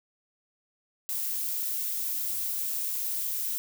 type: noise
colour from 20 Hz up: violet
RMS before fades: -31 dBFS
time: 1.09-3.58 s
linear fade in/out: 0 ms
effects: none